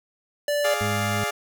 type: tone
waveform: square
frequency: 584 Hz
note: D5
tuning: 10 cents flat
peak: -22 dBFS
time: 0.48-0.74 s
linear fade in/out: 2 ms
type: chord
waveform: 15% pulse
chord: D diminished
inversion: second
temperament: equal with one note detuned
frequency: 417.2 / 587.3 / 698.5 Hz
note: Ab4 / D5 / F5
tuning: +8 / 0 / 0 cents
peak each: -23 / -23 / -22 dBFS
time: 0.64-1.31 s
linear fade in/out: 10 ms
type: harmonic tone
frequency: 103.9 Hz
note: G#2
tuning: 1 cent sharp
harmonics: 1 / 2 / 4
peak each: -27 / -30 / -37 dBFS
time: 0.81-1.24 s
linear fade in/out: 0 ms
effects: none